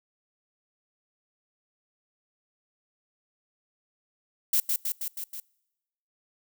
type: noise with echo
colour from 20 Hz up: violet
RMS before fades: -23 dBFS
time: 4.53-4.6 s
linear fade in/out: 2 ms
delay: 160 ms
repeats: 5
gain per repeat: -3 dB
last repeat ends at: 5.4 s
effects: noise-tail reverb RT60 1.0 s tail -26 dB re dry